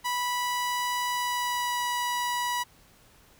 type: tone with pitch glide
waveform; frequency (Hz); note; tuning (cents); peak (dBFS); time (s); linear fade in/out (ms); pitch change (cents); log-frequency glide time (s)
sawtooth; 983 to 975.1; B5 to B5; -8 to -22; -23; 0.04-2.64; 20; -14; 1.11-1.83
effects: pink hiss -58 dBFS RMS until 3.39 s